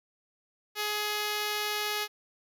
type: tone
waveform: 5% pulse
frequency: 419.7 Hz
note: G#4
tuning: 18 cents sharp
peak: -18 dBFS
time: 0.75-2.08 s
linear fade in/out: 50 ms
effects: none